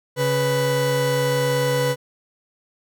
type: tone pair together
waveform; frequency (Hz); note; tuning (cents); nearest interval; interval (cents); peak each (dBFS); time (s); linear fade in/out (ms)
40% pulse; 138.78 / 493.9; C#3 / B4; +2 / 0; octave + minor seventh; 2198; -22 / -19; 0.16-1.96; 50
effects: none